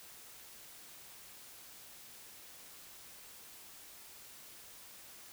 silence, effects white hiss -54 dBFS RMS until 5.32 s

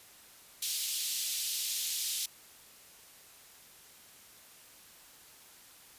pink high-pass noise, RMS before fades -34 dBFS, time 0.62-2.26 s, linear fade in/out 5 ms, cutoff 3300 Hz, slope 24 dB/octave, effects white hiss -56 dBFS RMS until 5.98 s + resampled to 32000 Hz

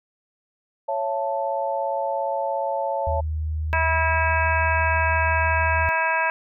sine chord, A major, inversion first, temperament equal with one note detuned, 554.4 / 671.6 / 880 Hz, C#5 / E5 / A5, 0 / +32 / 0 cents, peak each -26 / -28 / -26 dBFS, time 0.88-3.21 s, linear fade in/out 10 ms
sine tone with pitch glide, 77.78 to 79.28 Hz, D#2 to D#2, 0 to +33 cents, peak -23 dBFS, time 3.07-5.89 s, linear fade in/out 0 ms, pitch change +33 cents, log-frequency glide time 3.81-4.23 s
harmonic tone, 324.4 Hz, E4, 28 cents flat, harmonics 2 / 3 / 4 / 5 / 6 / 7 / 8, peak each -28 / -23 / -34 / -24 / -35 / -31 / -28 dBFS, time 3.73-6.3 s, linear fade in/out 0 ms
effects none

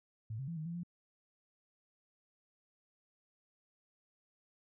sine tone with pitch steps, 109.9 / 134.5 / 167.8 / 155.8 / 169.5 / 173.6 Hz, A2 / C3 / E3 / D#3 / E3 / F3, -2 / +48 / +31 / +3 / +49 / -10 cents, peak -38 dBFS, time 0.3-0.834 s, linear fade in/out 5 ms, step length 89 ms, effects none

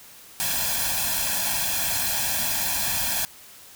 white noise with comb filter, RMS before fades -25 dBFS, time 0.4-3.25 s, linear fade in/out 0 ms, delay 1.2 ms, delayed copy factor +0.85, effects white hiss -47 dBFS RMS until 3.75 s

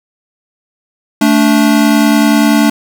square tone pair together, 220 / 290.2 Hz, A3 / D4, 0 / -21 cents, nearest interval perfect fourth, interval 479 cents, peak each -10 dBFS, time 1.21-2.7 s, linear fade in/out 5 ms, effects none

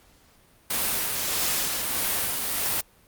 white noise with tremolo, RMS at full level -25 dBFS, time 0.7-2.81 s, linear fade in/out 5 ms, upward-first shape sine, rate 1.6 Hz, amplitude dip 30%, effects pink hiss -58 dBFS RMS until 3.07 s + Opus 48 kbps

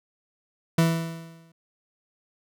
40% pulse tone with exponential decay, 164.81 Hz, E3, in tune, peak -15 dBFS, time 0.78-1.52 s, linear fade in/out 5 ms, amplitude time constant 160 ms, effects none

